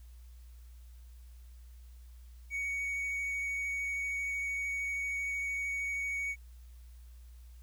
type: tone with vibrato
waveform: triangle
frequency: 2239 Hz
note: C#7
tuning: 17 cents sharp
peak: -31 dBFS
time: 2.5-6.36 s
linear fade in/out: 50 ms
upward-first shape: sine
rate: 13 Hz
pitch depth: 10 cents each way
effects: added 60 Hz sine -49 dBFS peak until 7.62 s + white hiss -68 dBFS RMS until 7.62 s